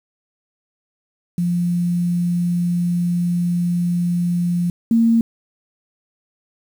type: tone pair in turn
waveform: sine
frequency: 174.61 / 229.1 Hz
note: F3 / A#3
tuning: 0 / -30 cents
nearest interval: perfect fourth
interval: 470 cents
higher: second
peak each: -16 / -11 dBFS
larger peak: second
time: 1.38-4.7 / 4.91-5.21 s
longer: first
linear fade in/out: 2 ms
effects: 7-bit